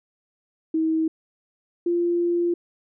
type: tone pair in turn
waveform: sine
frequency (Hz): 320 / 345.9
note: D#4 / F4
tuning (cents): +49 / -17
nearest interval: minor second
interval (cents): 134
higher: second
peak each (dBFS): -19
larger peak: neither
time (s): 0.74-1.08 / 1.86-2.54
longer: second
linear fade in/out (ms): 5
effects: none